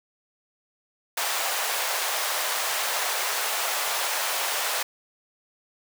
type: high-pass noise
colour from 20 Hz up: pink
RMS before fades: -27 dBFS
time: 1.17-4.83 s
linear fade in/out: 5 ms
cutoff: 610 Hz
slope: 24 dB/octave
effects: none